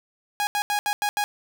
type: tone bursts at uneven times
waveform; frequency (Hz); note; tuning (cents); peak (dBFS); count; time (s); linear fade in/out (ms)
sawtooth; 826; G#5; -10; -18; 6; 0.4-0.47 / 0.55-0.62 / 0.7-0.79 / 0.86-0.93 / 1.02-1.09 / 1.17-1.24; 0
effects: none